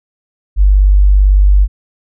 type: tone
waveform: sine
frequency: 48.96 Hz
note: G1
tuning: 1 cent flat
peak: -4 dBFS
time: 0.56-1.68 s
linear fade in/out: 50 ms
effects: none